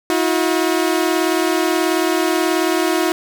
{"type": "tone pair together", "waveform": "sawtooth", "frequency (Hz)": [321.5, 360], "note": ["E4", "F#4"], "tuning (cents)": [-43, -47], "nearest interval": "major second", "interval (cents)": 196, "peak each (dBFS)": -14, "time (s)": [0.1, 3.12], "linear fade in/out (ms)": 0, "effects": []}